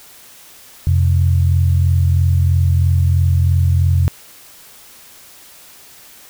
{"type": "tone pair together", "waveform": "sine", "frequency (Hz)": [87.76, 130.81], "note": ["F2", "C3"], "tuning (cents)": [9, 0], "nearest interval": "perfect fifth", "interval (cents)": 691, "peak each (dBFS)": [-11, -17], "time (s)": [0.87, 4.08], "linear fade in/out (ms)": 0, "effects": ["white hiss -42 dBFS RMS until 6.29 s"]}